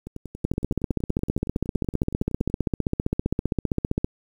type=two click trains; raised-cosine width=3 ms; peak=-9 / -22 dBFS; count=56 / 27; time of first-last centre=0.45-4.045 / 0.07-2.5 s; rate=15.3 / 10.7 Hz; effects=8-bit